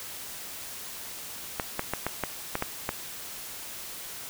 clicks, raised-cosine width 0.5 ms, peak -12 dBFS, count 8, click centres 1.598 / 1.794 / 1.936 / 2.066 / 2.237 / 2.554 / 2.624 / 2.891 s, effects white hiss -40 dBFS RMS until 4.29 s

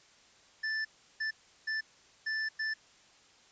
square tone bursts at uneven times, 1760 Hz, A6, in tune, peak -32 dBFS, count 5, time 0.63-0.85 / 1.2-1.31 / 1.67-1.81 / 2.26-2.49 / 2.59-2.74 s, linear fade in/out 10 ms, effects white hiss -61 dBFS RMS until 3.51 s + resampled to 16000 Hz

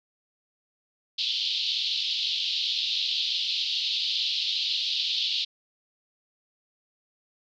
white band-pass noise, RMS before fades -28 dBFS, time 1.18-5.45 s, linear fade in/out 10 ms, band 3000 to 4400 Hz, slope 48 dB/octave, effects none

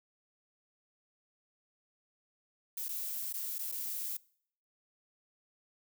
violet noise with dropouts, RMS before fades -38 dBFS, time 2.77-4.17 s, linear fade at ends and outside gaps 5 ms, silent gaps 2.884-2.889 / 3.328-3.338 / 3.584-3.59 / 3.717-3.722 s, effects noise-tail reverb RT60 0.6 s tail -23 dB re dry

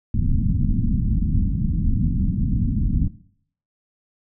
pink low-pass noise, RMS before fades -20 dBFS, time 0.14-3.08 s, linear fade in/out 5 ms, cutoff 250 Hz, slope 48 dB/octave, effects noise-tail reverb RT60 0.6 s tail -17 dB re dry

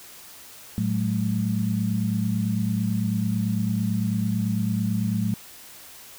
sine tone cluster, 111.3 / 185.3 / 214.3 Hz, A2 / F#3 / A3, +20 / +3 / -45 cents, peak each -26 dBFS, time 0.78-5.34 s, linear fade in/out 0 ms, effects white hiss -45 dBFS RMS until 6.18 s

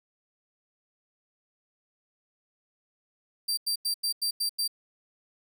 sawtooth tone bursts, 4699 Hz, D8, in tune, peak -23 dBFS, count 7, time 3.48-4.678 s, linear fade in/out 10 ms, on 94 ms, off 90 ms, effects none

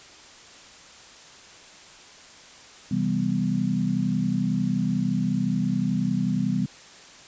sine chord, C major seventh, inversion none, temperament equal, 130.81 / 164.81 / 196 / 246.9 Hz, C3 / E3 / G3 / B3, 0 / 0 / 0 / 0 cents, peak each -30 / -28 / -25 / -27 dBFS, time 2.91-6.66 s, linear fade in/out 5 ms, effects white hiss -47 dBFS RMS until 7.27 s + resampled to 16000 Hz

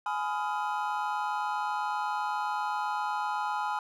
triangle chord, F half-diminished seventh, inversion first, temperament just, 838.1 / 1005.8 / 1257.2 / 1396.9 Hz, Ab5 / Cb6 / Eb6 / F6, +16 / +31 / +18 / 0 cents, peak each -30 / -32 / -36 / -36 dBFS, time 0.06-3.79 s, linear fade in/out 2 ms, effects none

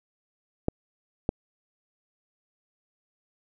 clicks, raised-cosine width 2 ms, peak -10 dBFS, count 2, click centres 0.684 / 1.291 s, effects none

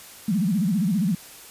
sine tone with vibrato, 192.7 Hz, G3, 29 cents flat, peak -19 dBFS, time 0.28-1.15 s, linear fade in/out 5 ms, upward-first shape sine, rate 15 Hz, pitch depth 260 cents each way, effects white hiss -44 dBFS RMS until 1.5 s + resampled to 32000 Hz

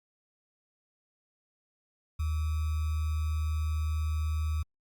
sine tone with sample-and-hold, 77.78 Hz, D#2, in tune, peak -27 dBFS, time 2.19-4.63 s, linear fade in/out 10 ms, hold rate 1225 Hz, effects Opus 48 kbps

